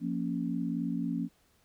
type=chord; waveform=sine; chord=Bb minor; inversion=second; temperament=equal; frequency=174.61 / 233.1 / 277.2 Hz; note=F3 / Bb3 / Db4; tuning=0 / 0 / 0 cents; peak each=-34 dBFS; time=0-1.29 s; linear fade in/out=50 ms; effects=pink hiss -68 dBFS RMS until 1.64 s